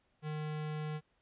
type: tone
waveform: square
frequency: 152.9 Hz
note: D#3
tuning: 30 cents flat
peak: -37 dBFS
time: 0.22-1.01 s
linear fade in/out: 50 ms
effects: pink hiss -75 dBFS RMS until 1.21 s + resampled to 8000 Hz